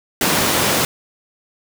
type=high-pass noise; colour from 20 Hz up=pink; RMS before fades=-17 dBFS; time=0.21-0.85 s; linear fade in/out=2 ms; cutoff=160 Hz; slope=12 dB/octave; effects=none